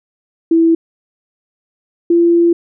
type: tone pair in turn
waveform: sine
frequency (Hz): 329.6 / 341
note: E4 / F4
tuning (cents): 0 / -41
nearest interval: minor second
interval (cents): 59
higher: second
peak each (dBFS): -7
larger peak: neither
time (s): 0.51-0.75 / 2.1-2.53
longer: second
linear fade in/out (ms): 5
effects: none